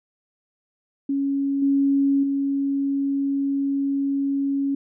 sine tone with level steps, 277.2 Hz, C#4, in tune, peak -20 / -16 / -20 dBFS, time 1.09-4.75 s, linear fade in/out 5 ms, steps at 1.62 / 2.23 s, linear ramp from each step 5 ms, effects none

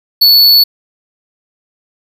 square tone, 4435 Hz, C#8, in tune, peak -4 dBFS, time 0.21-0.64 s, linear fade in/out 10 ms, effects none

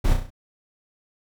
brown noise with echo, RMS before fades -19 dBFS, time 0.04-0.14 s, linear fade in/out 10 ms, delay 33 ms, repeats 5, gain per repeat -5 dB, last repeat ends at 0.305 s, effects none

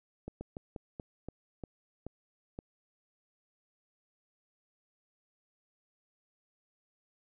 slowing click train, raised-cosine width 2 ms, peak -27 dBFS, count 9, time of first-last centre 0.28-2.589 s, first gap 130 ms, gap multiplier 1.22, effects none

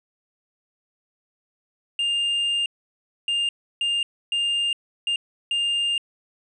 triangle tone bursts at uneven times, 2807 Hz, F7, 8 cents sharp, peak -19 dBFS, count 6, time 1.99-2.66 / 3.28-3.49 / 3.81-4.03 / 4.32-4.73 / 5.07-5.16 / 5.51-5.98 s, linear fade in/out 2 ms, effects resampled to 24000 Hz

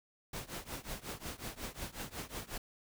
pink noise with tremolo, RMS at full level -40 dBFS, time 0.33-2.58 s, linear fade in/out 5 ms, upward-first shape triangle, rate 5.5 Hz, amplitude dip 95%, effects none

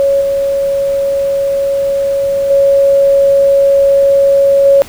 sine tone with level steps, 554.4 Hz, C#5, in tune, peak -7 / -10 / -5 / -3 dBFS, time 0-4.82 s, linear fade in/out 0 ms, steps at 0.21 / 2.5 / 4.65 s, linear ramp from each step 5 ms, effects pink hiss -33 dBFS RMS until 4.88 s

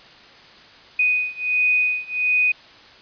sine beating tone pair, 2489 / 2490.4 Hz, D#7 / D#7, 0 / +1 cents, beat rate 1.4 Hz, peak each -21 / -20 dBFS, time 0.99-2.52 s, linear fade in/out 5 ms, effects white hiss -46 dBFS RMS until 3.01 s + resampled to 11025 Hz

